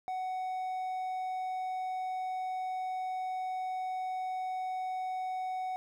triangle tone, 745 Hz, F#5, 12 cents sharp, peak -31 dBFS, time 0.08-5.76 s, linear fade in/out 0 ms, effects none

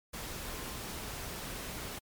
sine tone in noise, 1046.5 Hz, C6, in tune, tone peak -52 dBFS, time 0.47-0.77 s, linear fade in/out 10 ms, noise pink, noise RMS -41 dBFS, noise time 0.13-1.99 s, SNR -14 dB, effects MP3 96 kbps

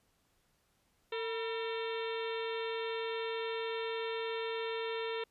harmonic tone with a mistuned harmonic, 451.7 Hz, A4, 45 cents sharp, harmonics 1 / 2 / 3 / 4 / 5 / 6 / 7 / 8 / 9, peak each -36 / -44 / -47 / -47 / -48 / -48 / -50 / -47 / -56 dBFS, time 1.12-5.24 s, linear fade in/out 5 ms, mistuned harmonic 2, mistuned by +110 cents, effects pink hiss -74 dBFS RMS until 5.3 s + resampled to 32000 Hz

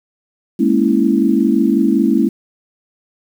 sine chord, A# half-diminished seventh, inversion third, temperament equal, 207.7 / 233.1 / 277.2 / 329.6 Hz, G#3 / A#3 / C#4 / E4, 0 / 0 / 0 / 0 cents, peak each -16 dBFS, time 0.59-2.29 s, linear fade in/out 10 ms, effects 7-bit

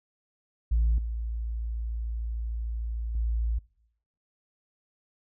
sine tone with level steps, 56.7 Hz, A#1, 47 cents flat, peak -19 / -29 / -24 dBFS, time 0.71-3.59 s, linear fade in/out 10 ms, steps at 0.98 / 3.15 s, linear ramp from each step 2 ms, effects noise-tail reverb RT60 0.8 s tail -25 dB re dry + tanh soft clip ceiling -18 dBFS

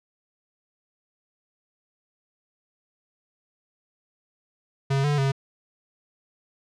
square tone with pitch steps, 137 / 146.2 / 136.3 Hz, C#3 / D3 / C#3, -20 / -7 / -29 cents, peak -21 dBFS, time 4.9-5.32 s, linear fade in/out 10 ms, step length 140 ms, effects low-pass 6000 Hz 12 dB/octave

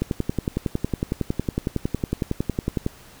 click train, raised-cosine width 3 ms, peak -9 dBFS, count 32, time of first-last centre 0.02-2.864 s, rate 10.9 Hz, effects pink hiss -48 dBFS RMS until 3.2 s

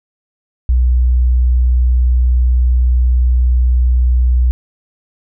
sine tone, 61.74 Hz, B1, in tune, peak -8 dBFS, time 0.69-4.51 s, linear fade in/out 0 ms, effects none

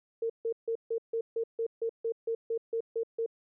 sine tone bursts, 456.5 Hz, A#4, 36 cents flat, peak -28 dBFS, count 14, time 0.22-3.262 s, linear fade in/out 5 ms, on 78 ms, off 150 ms, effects none

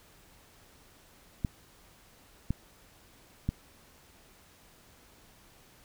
clicks, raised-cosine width 5 ms, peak -16 dBFS, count 3, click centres 1.448 / 2.506 / 3.49 s, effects pink hiss -59 dBFS RMS until 5.84 s

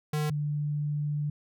square / sine tone pair in turn, 151.1 / 147.65 Hz, D3 / D3, +50 / +10 cents, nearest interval unison, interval 40 cents, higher first, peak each -27 dBFS, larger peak neither, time 0.13-0.3 / 0.3-1.3 s, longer second, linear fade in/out 5 ms, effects none

